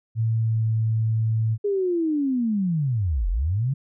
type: tone with pitch glide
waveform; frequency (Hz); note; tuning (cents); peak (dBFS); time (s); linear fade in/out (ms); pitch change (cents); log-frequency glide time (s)
sine; 112.7 to 111.28; A2 to A2; +42 to +20; -19; 0.15-1.58; 50; -22; 0.37-0.64
type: linear two-way sweep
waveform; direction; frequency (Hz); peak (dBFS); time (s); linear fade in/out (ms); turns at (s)
sine; down then up; 415.3 to 39.22 to 142.8; -20; 1.64-3.74; 10; 3.29
effects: none